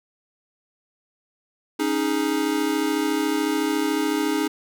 square chord, C# suspended second, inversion none, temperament equal, 277.2 / 311.1 / 415.3 Hz, C#4 / D#4 / G#4, 0 / 0 / 0 cents, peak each -27 / -24 / -28 dBFS, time 1.79-4.48 s, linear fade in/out 10 ms, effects none

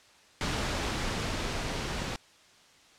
pink noise with level ramp, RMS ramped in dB -30 to -34 dBFS, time 0.41-2.16 s, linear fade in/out 0 ms, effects white hiss -58 dBFS RMS until 2.98 s + low-pass 6000 Hz 12 dB/octave

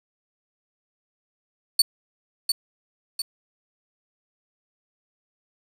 sawtooth tone with echo, 4479 Hz, C#8, 17 cents sharp, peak -10 dBFS, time 1.79-1.82 s, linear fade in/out 5 ms, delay 700 ms, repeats 2, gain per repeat -6 dB, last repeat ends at 3.22 s, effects resampled to 32000 Hz + 7-bit

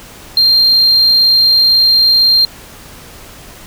sine tone, 4186 Hz, C8, in tune, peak -4 dBFS, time 0.37-2.45 s, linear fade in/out 2 ms, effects tanh soft clip ceiling -4 dBFS + pink hiss -35 dBFS RMS until 3.66 s

